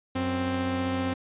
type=tone pair together; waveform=sawtooth; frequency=92.5 / 262.3 Hz; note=F#2 / C4; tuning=0 / +4 cents; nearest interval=octave + tritone; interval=1804 cents; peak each=-28 / -23 dBFS; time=0.15-1.14 s; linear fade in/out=10 ms; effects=resampled to 8000 Hz